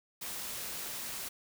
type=noise; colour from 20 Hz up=white; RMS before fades=-40 dBFS; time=0.21-1.29 s; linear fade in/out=10 ms; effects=none